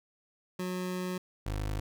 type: tone pair in turn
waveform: 25% pulse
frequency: 182.4 / 51.51 Hz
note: F#3 / G#1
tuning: -24 / -13 cents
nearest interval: octave + minor seventh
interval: 2189 cents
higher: first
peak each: -29 / -28 dBFS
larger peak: second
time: 0.59-1.18 / 1.46-1.8 s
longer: first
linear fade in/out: 5 ms
effects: none